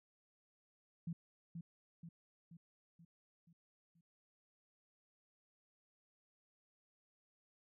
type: tone with echo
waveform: sine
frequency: 167.7 Hz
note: E3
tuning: 30 cents sharp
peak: -39 dBFS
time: 1.07-1.13 s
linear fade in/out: 5 ms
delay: 480 ms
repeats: 6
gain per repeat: -5 dB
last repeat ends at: 4.01 s
effects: none